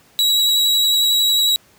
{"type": "tone with vibrato", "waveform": "40% pulse", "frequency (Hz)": 3881, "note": "B7", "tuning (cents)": -31, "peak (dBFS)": -12, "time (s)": [0.19, 1.56], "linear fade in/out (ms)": 0, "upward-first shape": "triangle", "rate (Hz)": 11, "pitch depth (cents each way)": 18, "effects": ["pink hiss -52 dBFS RMS until 1.78 s", "high-pass 80 Hz 12 dB/octave"]}